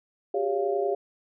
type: tone cluster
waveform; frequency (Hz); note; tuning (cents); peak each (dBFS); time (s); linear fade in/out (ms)
sine; 373.6 / 404.3 / 560 / 692; F#4 / G#4 / C#5 / F5; +17 / -46 / +18 / -16; -33 / -26 / -31 / -30; 0.34-0.95; 5
effects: none